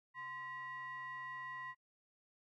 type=ring-modulated tone; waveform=triangle; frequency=447.4 Hz; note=A4; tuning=29 cents sharp; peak=-39 dBFS; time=0.14-1.75 s; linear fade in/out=50 ms; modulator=1480 Hz; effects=noise-tail reverb RT60 0.1 s tail -26 dB re dry